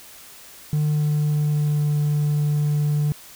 triangle tone with pitch glide, 150.3 to 148.06 Hz, D3 to D3, +40 to +14 cents, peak -15 dBFS, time 0.73-3.12 s, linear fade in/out 0 ms, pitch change -26 cents, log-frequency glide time 0.95-1.92 s, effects tanh soft clip ceiling -12 dBFS + white hiss -44 dBFS RMS until 3.35 s

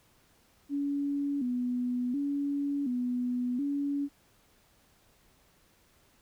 sine tone with vibrato, 264.6 Hz, C4, 20 cents sharp, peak -28 dBFS, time 0.69-4.09 s, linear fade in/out 50 ms, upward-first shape square, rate 0.69 Hz, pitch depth 120 cents each way, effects pink hiss -65 dBFS RMS until 6.21 s

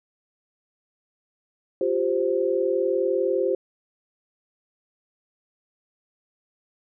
sine chord, F suspended second, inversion none, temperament equal with one note detuned, 352.1 / 392 / 523.3 Hz, F4 / G4 / C5, +14 / 0 / 0 cents, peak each -26 / -24 / -24 dBFS, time 1.81-3.55 s, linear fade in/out 2 ms, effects none

